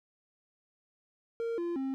triangle tone with pitch steps, 461.8 / 344.1 / 267.2 Hz, A#4 / F4 / C4, -16 / -26 / +36 cents, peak -29 dBFS, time 1.4-1.94 s, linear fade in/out 0 ms, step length 180 ms, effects none

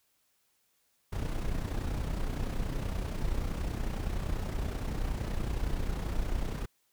brown noise with amplitude modulation, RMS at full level -30 dBFS, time 1.12-6.66 s, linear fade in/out 10 ms, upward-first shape sine, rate 30.6 Hz, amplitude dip 55%, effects white hiss -73 dBFS RMS until 6.92 s

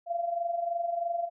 sine tone with amplitude modulation, 686 Hz, F5, 31 cents flat, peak -25 dBFS, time 0.06-1.3 s, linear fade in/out 50 ms, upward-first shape sine, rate 23.1 Hz, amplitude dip 65%, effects none

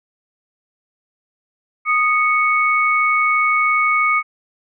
sine tone pair together, 1239.9 / 2217 Hz, D#6 / C#7, -6 / 0 cents, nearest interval minor seventh, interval 1006 cents, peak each -16 dBFS, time 1.85-4.23 s, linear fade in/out 50 ms, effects none

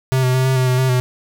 square tone with pitch steps, 130.9 / 127.4 / 129.9 / 131.6 / 128.4 / 126.9 / 130.6 / 126 Hz, C3 / C3 / C3 / C3 / C3 / B2 / C3 / B2, +1 / -46 / -12 / +10 / -32 / +47 / -3 / +35 cents, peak -14 dBFS, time 0.12-1 s, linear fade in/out 0 ms, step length 110 ms, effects none

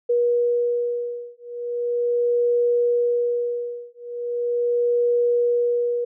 sine beating tone pair, 480.3 / 480.69 Hz, B4 / B4, -48 / -47 cents, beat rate 0.39 Hz, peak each -22 dBFS, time 0.09-6.05 s, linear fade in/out 10 ms, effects none

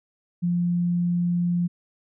sine tone, 174.61 Hz, F3, in tune, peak -20 dBFS, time 0.42-1.68 s, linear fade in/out 20 ms, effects none

